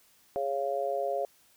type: chord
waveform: sine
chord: Db major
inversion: second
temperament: just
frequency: 415.8 / 554.4 / 693 Hz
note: Ab4 / Db5 / F5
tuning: +2 / 0 / -14 cents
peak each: -35 / -31 / -32 dBFS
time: 0.36-1.25 s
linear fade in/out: 0 ms
effects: white hiss -63 dBFS RMS until 1.56 s